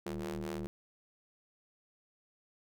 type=ring-modulated tone; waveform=sawtooth; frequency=77.78 Hz; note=D#2; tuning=in tune; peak=-30 dBFS; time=0.06-0.67 s; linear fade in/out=0 ms; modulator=270 Hz; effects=none